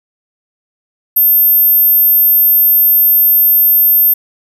sine tone, 13290 Hz, G#9, in tune, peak -4 dBFS, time 1.16-4.14 s, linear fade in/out 10 ms, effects tanh soft clip ceiling -3 dBFS + 7-bit

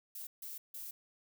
violet noise bursts at uneven times, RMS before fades -45 dBFS, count 3, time 0.15-0.27 / 0.42-0.58 / 0.74-0.91 s, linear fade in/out 5 ms, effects none

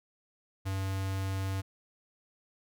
square tone with notch filter, 96.3 Hz, G2, 30 cents flat, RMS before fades -33 dBFS, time 0.65-1.62 s, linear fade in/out 20 ms, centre 390 Hz, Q 1.7, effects none

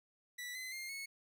sawtooth tone with pitch steps, 1963 / 2038 / 2116 / 2197 Hz, B6 / C7 / C7 / C#7, -11 / -46 / +19 / -16 cents, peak -39 dBFS, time 0.38-1.06 s, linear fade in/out 10 ms, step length 170 ms, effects none

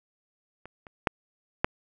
clicks, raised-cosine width 0.5 ms, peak -28 / -30 / -7 / -6 dBFS, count 4, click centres 0.656 / 0.868 / 1.072 / 1.645 s, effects none

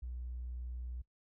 triangle tone with tanh clipping, 61.2 Hz, B1, 15 cents flat, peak -39 dBFS, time 0.02-1.02 s, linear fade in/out 10 ms, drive 2 dB, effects noise-tail reverb RT60 0.1 s tail -20 dB re dry

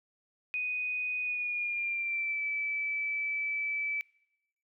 sine tone with pitch glide, 2489 to 2309 Hz, D#7 to D7, 0 to -30 cents, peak -30 dBFS, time 0.54-4.01 s, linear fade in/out 0 ms, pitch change -130 cents, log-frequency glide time 1.21-2.43 s, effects noise-tail reverb RT60 0.9 s tail -23 dB re dry

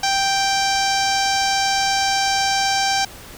sawtooth tone with low-pass filter, 784 Hz, G5, in tune, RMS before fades -19 dBFS, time 0.03-3.05 s, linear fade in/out 5 ms, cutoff 5800 Hz, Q 3.6, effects pink hiss -39 dBFS RMS until 3.37 s

